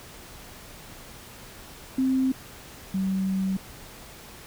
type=tone pair in turn; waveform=sine; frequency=262.1 / 190.96 Hz; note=C4 / G3; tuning=+3 / -45 cents; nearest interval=perfect fourth; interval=548 cents; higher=first; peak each=-20 / -23 dBFS; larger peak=first; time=1.98-2.32 / 2.94-3.57 s; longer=second; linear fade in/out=5 ms; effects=pink hiss -45 dBFS RMS until 4.46 s